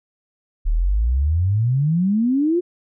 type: exponential sweep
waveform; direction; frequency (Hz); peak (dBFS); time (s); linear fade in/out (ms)
sine; up; 35.95 to 364; -15; 0.65-2.61; 20
effects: none